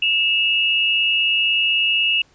sine tone pair together, 2649 / 2865 Hz, E7 / F7, +8 / +44 cents, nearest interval minor second, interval 136 cents, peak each -18 dBFS, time 0.02-2.22 s, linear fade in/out 5 ms, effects pink hiss -56 dBFS RMS until 2.34 s + resampled to 16000 Hz

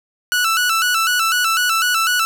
sawtooth tone with vibrato, 1396.9 Hz, F6, in tune, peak -11 dBFS, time 0.32-2.25 s, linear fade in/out 0 ms, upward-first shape square, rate 4 Hz, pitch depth 89 cents each way, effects none

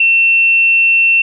sine tone, 2700 Hz, E7, 41 cents sharp, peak -7 dBFS, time 0-1.22 s, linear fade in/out 5 ms, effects none

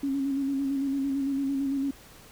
sine tone with vibrato, 274.5 Hz, C#4, 17 cents flat, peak -25 dBFS, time 0.03-1.91 s, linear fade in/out 5 ms, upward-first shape square, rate 8.9 Hz, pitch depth 31 cents each way, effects pink hiss -51 dBFS RMS until 2.31 s

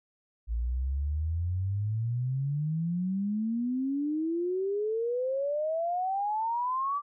sine exponential sweep, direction up, 55 to 1174.7 Hz, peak -27 dBFS, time 0.47-7.02 s, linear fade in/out 50 ms, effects none

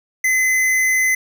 sine tone with hard clipping, 2038 Hz, C7, 46 cents flat, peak -15 dBFS, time 0.24-1.15 s, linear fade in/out 5 ms, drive 18 dB, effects none

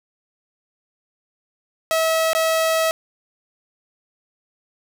sawtooth tone with dropouts, 646 Hz, E5, 35 cents flat, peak -13 dBFS, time 1.91-2.91 s, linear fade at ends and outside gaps 0 ms, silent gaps 2.332-2.35 s, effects none

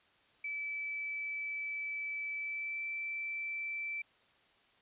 sine tone with pitch glide, 2308 to 2329 Hz, D7 to D7, -31 to -15 cents, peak -36 dBFS, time 0.44-4.02 s, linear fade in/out 5 ms, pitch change +16 cents, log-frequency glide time 2.35-2.83 s, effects white hiss -67 dBFS RMS until 4.81 s + resampled to 8000 Hz

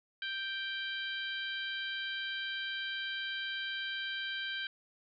harmonic tone, 784 Hz, G5, in tune, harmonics 2 / 3 / 4 / 5 / 6, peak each -38 / -46 / -40 / -45 / -53 dBFS, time 0.22-4.67 s, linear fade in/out 2 ms, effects none

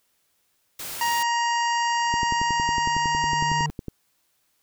white noise, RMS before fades -34 dBFS, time 0.79-1.23 s, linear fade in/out 5 ms
harmonic tone, 941 Hz, A#5, 16 cents sharp, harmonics 1 / 2 / 3 / 5 / 6 / 7 / 8, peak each -22 / -28 / -32 / -36 / -38 / -39 / -40 dBFS, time 1.01-3.66 s, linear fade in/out 2 ms
triangle tone with exponential growth, 150.4 Hz, D3, 42 cents sharp, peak -24 dBFS, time 1.72-3.7 s, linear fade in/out 0 ms, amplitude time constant 430 ms
click train, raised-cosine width 3 ms, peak -18 dBFS, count 20, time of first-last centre 2.14-3.883 s, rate 10.9 Hz
effects white hiss -69 dBFS RMS until 4.62 s

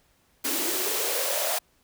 white noise with high-pass filter sweep, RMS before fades -27 dBFS, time 0.44-1.59 s, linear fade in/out 10 ms, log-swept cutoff 280 to 680 Hz, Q 6.6, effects pink hiss -65 dBFS RMS until 1.83 s

